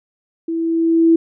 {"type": "tone with level ramp", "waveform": "sine", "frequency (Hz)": 329.6, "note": "E4", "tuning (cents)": 0, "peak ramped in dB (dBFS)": [-19, -7], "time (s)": [0.48, 1.16], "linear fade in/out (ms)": 5, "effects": []}